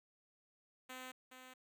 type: tone with echo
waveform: 5% pulse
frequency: 256.4 Hz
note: C4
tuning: 35 cents flat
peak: -36 dBFS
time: 0.89-1.12 s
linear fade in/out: 10 ms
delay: 420 ms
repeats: 1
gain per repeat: -7 dB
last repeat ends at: 1.54 s
effects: none